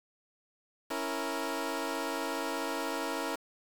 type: chord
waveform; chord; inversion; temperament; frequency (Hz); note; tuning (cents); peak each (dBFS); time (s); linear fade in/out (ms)
15% pulse; A# diminished; first; equal; 277.2 / 329.6 / 466.2; C#4 / E4 / A#4; 0 / 0 / 0; -31; 0.9-3.36; 10
effects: 8-bit